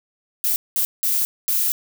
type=noise bursts at uneven times; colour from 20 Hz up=violet; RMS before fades=-20 dBFS; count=4; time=0.44-0.56 / 0.76-0.85 / 1.03-1.25 / 1.48-1.72 s; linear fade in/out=0 ms; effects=none